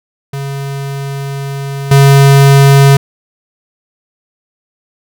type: tone with level steps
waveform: square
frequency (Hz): 138.59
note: C#3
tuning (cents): 0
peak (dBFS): -18 / -3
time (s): 0.33-2.97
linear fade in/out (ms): 5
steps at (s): 1.91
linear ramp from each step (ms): 5
effects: none